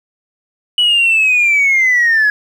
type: linear sweep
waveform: sine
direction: down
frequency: 2960 to 1670 Hz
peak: -7 dBFS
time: 0.78-2.3 s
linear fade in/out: 2 ms
effects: tanh soft clip ceiling -6 dBFS + 7-bit